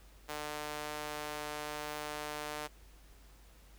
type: tone with high-pass filter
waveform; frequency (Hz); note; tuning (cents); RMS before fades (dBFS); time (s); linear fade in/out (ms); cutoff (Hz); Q
sawtooth; 149.9; D3; +36; -41; 0.28-2.68; 20; 590; 0.84
effects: added 50 Hz sine -56 dBFS peak until 3.78 s + pink hiss -63 dBFS RMS until 3.78 s